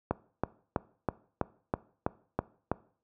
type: click train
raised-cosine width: 1 ms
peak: -13 dBFS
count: 9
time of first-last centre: 0.11-2.716 s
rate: 3.07 Hz
effects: noise-tail reverb RT60 0.5 s tail -20 dB re dry + high-pass 60 Hz 12 dB/octave